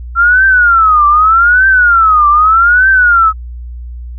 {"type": "tone with vibrato", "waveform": "sine", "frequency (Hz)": 1354, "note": "E6", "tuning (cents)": 46, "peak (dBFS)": -4, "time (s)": [0.15, 3.33], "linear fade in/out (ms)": 50, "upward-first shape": "triangle", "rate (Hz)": 0.82, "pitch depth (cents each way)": 260, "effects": ["added 60 Hz sine -22 dBFS peak until 4.18 s"]}